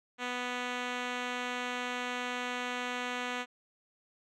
5% pulse tone with low-pass filter, 247.1 Hz, B3, 1 cent sharp, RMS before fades -36 dBFS, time 0.18-3.46 s, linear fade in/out 50 ms, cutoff 4800 Hz, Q 0.78, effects none

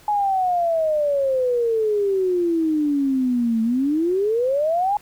sine exponential two-way sweep, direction down then up, 845 to 221.2 to 845 Hz, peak -17 dBFS, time 0.08-4.97 s, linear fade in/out 2 ms, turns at 3.62 s, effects pink hiss -50 dBFS RMS until 5.01 s

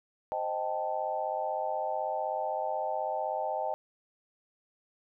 sine chord, A half-diminished seventh, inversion first, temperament equal, 523.3 / 622.3 / 784 / 880 Hz, C5 / Eb5 / G5 / A5, 0 / 0 / 0 / 0 cents, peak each -38 / -34 / -34 / -36 dBFS, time 0.32-3.74 s, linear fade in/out 0 ms, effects none

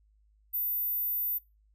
sine tone, 14140 Hz, A9, 7 cents sharp, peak -27 dBFS, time 0.53-1.39 s, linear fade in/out 20 ms, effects noise-tail reverb RT60 0.2 s tail -20 dB re dry + added 52 Hz sine -62 dBFS peak until 1.74 s

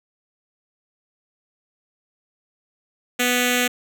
5% pulse tone with notch filter, 246.9 Hz, B3, in tune, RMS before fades -20 dBFS, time 3.19-3.68 s, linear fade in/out 10 ms, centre 1000 Hz, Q 1.1, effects none

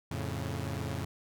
sawtooth chord, F augmented, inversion none, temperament equal, 87.31 / 110 / 138.59 Hz, F2 / A2 / C#3, 0 / 0 / 0 cents, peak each -34 dBFS, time 0.11-1.05 s, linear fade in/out 5 ms, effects none

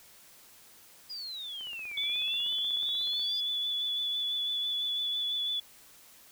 sine exponential two-way sweep, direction down then up, 4978 to 2217 to 4978 Hz, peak -37 dBFS, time 1.09-3.41 s, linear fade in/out 20 ms, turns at 1.98 s
click train, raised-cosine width 0.5 ms, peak -38 dBFS, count 27, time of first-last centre 1.61-3.195 s, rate 16.4 Hz
sine tone with vibrato, 3447 Hz, A7, 36 cents flat, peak -29 dBFS, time 1.97-5.6 s, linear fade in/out 5 ms, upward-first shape triangle, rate 6 Hz, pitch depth 24 cents each way
effects white hiss -56 dBFS RMS until 6.31 s

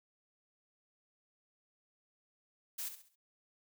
blue noise with echo, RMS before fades -40 dBFS, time 2.78-2.89 s, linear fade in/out 10 ms, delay 67 ms, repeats 4, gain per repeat -9 dB, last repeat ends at 3.158 s, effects none

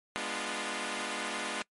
5% pulse chord, G# diminished seventh, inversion none, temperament equal with one note detuned, 207.7 / 246.9 / 297.4 / 349.2 Hz, G#3 / B3 / D4 / F4, 0 / 0 / +22 / 0 cents, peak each -28 dBFS, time 0.16-1.62 s, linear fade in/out 0 ms, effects noise-tail reverb RT60 0.1 s tail -23 dB re dry + MP3 48 kbps

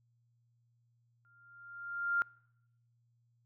sine tone with exponential growth, 1396.9 Hz, F6, in tune, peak -26 dBFS, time 1.25-2.22 s, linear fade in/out 0 ms, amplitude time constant 210 ms, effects noise-tail reverb RT60 0.8 s tail -25 dB re dry + added 118 Hz sine -70 dBFS peak until 3.45 s

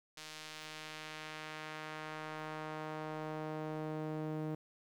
sawtooth tone with band-pass filter sweep, 155.1 Hz, D#3, 5 cents flat, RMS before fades -43 dBFS, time 0.17-4.55 s, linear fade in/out 5 ms, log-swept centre 4800 to 330 Hz, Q 0.8, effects 11-bit

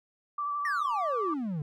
sine tone with vibrato, 1163 Hz, D6, 17 cents flat, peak -29 dBFS, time 0.38-1.34 s, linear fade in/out 5 ms, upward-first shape triangle, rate 12 Hz, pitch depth 27 cents each way
triangle exponential sweep, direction down, 1928 to 141.6 Hz, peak -28 dBFS, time 0.65-1.62 s, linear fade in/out 2 ms
effects none

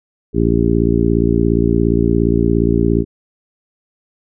harmonic tone, 57.2 Hz, A#1, 32 cents flat, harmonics 1 / 2 / 3 / 4 / 5 / 6 / 7, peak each -19 / -19 / -19 / -19 / -19 / -19 / -19 dBFS, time 0.33-3.05 s, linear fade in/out 50 ms, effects none

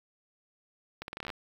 accelerating click train, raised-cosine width 0.3 ms, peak -22 dBFS, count 11, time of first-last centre 1.02-1.302 s, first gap 61 ms, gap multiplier 0.81, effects 8-bit

